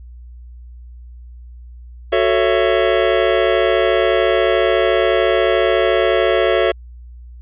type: chord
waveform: square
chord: F# minor seventh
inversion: none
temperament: just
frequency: 370 / 444 / 555 / 666 Hz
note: F#4 / A4 / C#5 / E5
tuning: 0 / +16 / +2 / +18 cents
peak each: -19 dBFS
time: 2.12-6.72 s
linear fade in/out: 10 ms
effects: added 60 Hz sine -34 dBFS peak until 7.41 s + resampled to 8000 Hz